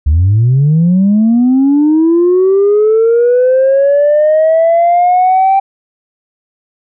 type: linear sweep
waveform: sine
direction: up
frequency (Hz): 69.3 to 784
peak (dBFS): -4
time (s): 0.06-5.6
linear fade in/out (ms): 10
effects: tanh soft clip ceiling -3 dBFS

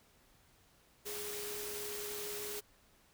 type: tone in noise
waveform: sine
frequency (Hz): 415.3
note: G#4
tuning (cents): 0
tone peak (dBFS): -44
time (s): 1.05-2.61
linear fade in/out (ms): 20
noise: white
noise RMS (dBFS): -43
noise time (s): 1.05-2.61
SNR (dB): -4
effects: pink hiss -67 dBFS RMS until 3.13 s

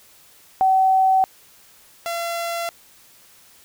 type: tone pair in turn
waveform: sine / sawtooth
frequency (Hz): 761 / 680.8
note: F#5 / F5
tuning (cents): +48 / -44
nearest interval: major second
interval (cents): 192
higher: first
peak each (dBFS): -13 / -20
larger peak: first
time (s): 0.61-1.24 / 2.06-2.69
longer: neither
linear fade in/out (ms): 0
effects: white hiss -51 dBFS RMS until 3.64 s

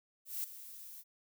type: noise with ADSR envelope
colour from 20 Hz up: violet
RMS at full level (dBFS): -36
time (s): 0.25-1.04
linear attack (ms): 190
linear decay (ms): 4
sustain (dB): -14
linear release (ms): 46
effects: none

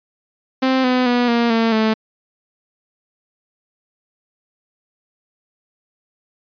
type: tone with pitch steps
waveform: sawtooth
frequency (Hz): 261.6 / 252.5 / 243.8 / 235.4 / 227.2 / 219.3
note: C4 / B3 / B3 / A#3 / A#3 / A3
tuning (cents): 0 / +39 / -22 / +17 / -44 / -6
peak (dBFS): -10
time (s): 0.62-1.94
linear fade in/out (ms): 10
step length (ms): 220
effects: resampled to 11025 Hz

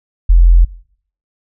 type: tone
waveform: sine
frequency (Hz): 42.91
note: F1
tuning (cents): -30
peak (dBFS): -3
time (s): 0.29-0.65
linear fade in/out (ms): 10
effects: noise-tail reverb RT60 0.6 s tail -20 dB re dry

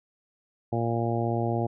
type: harmonic tone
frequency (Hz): 116.54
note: A#2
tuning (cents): 0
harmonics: 1 / 2 / 3 / 4 / 5 / 6 / 7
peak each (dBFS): -28 / -32 / -31 / -35 / -35 / -33 / -35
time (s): 0.72-1.67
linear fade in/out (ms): 10
effects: none

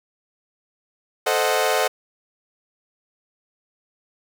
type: chord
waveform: sawtooth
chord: A diminished seventh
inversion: none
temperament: equal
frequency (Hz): 440 / 523.3 / 622.3 / 740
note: A4 / C5 / Eb5 / Gb5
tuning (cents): 0 / 0 / 0 / 0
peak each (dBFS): -20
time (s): 1.26-1.88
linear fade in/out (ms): 10
effects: none

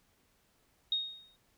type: tone with exponential decay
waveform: sine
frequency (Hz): 3729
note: A#7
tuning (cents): 0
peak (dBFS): -26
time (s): 0.92-1.36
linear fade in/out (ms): 2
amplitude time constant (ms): 94
effects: pink hiss -71 dBFS RMS until 1.57 s

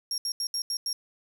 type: tone bursts at uneven times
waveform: 35% pulse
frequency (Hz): 5570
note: F8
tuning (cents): -5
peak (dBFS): -25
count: 6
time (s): 0.11-0.18 / 0.25-0.32 / 0.4-0.47 / 0.54-0.62 / 0.7-0.77 / 0.86-0.93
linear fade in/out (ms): 2
effects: none

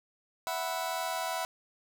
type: chord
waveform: sawtooth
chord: E suspended second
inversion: none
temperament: just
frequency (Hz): 659.3 / 741.7 / 988.9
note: E5 / F#5 / B5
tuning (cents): 0 / +4 / +2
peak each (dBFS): -32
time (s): 0.47-1.45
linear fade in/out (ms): 0
effects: none

